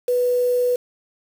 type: tone with quantisation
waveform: sine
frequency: 492.8 Hz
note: B4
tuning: 4 cents flat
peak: -16 dBFS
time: 0.08-0.76 s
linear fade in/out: 5 ms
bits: 6
effects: none